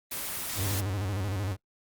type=noise; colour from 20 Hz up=white; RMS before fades=-34 dBFS; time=0.11-0.81 s; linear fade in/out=10 ms
type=tone with vibrato; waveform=45% pulse; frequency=97.9 Hz; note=G2; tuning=2 cents flat; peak=-29 dBFS; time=0.55-1.57 s; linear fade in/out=50 ms; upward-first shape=square; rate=13 Hz; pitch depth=96 cents each way
effects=noise-tail reverb RT60 0.1 s tail -21 dB re dry + Opus 24 kbps